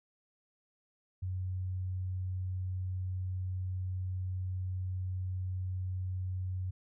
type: tone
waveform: sine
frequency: 92.5 Hz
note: F#2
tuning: in tune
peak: -33 dBFS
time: 1.22-6.71 s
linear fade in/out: 10 ms
effects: none